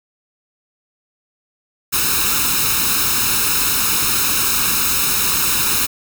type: noise with comb filter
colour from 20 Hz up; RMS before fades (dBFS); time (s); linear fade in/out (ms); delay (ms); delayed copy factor
white; -17; 1.92-5.87; 20; 0.76; +0.75
effects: none